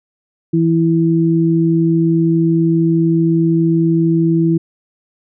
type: tone pair together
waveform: sine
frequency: 164.81 / 329.6 Hz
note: E3 / E4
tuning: 0 / 0 cents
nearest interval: octave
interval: 1200 cents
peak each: -13 dBFS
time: 0.53-4.58 s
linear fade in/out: 10 ms
effects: none